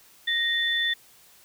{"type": "tone pair together", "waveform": "sine", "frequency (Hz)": [1864.7, 3513], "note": ["A#6", "A7"], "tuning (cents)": [0, -3], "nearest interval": "major seventh", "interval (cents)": 1097, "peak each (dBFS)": [-25, -25], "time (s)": [0.27, 0.94], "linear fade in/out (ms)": 10, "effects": ["white hiss -55 dBFS RMS until 1.44 s"]}